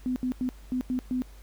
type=tone bursts at uneven times; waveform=sine; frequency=252.9 Hz; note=B3; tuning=41 cents sharp; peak=-25 dBFS; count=6; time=0.06-0.16 / 0.23-0.32 / 0.41-0.49 / 0.72-0.81 / 0.9-0.99 / 1.11-1.22 s; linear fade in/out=0 ms; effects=added 50 Hz sine -45 dBFS peak until 1.42 s + pink hiss -57 dBFS RMS until 1.42 s